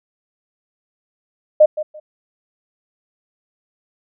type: tone with echo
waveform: sine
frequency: 611 Hz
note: D#5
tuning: 32 cents flat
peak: -5 dBFS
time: 1.6-1.66 s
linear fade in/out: 10 ms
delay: 170 ms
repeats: 2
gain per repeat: -14 dB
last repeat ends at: 2 s
effects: none